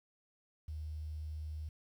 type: tone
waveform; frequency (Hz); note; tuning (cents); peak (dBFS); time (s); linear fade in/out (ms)
sine; 77.2; D#2; -13; -39; 0.68-1.69; 5
effects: 11-bit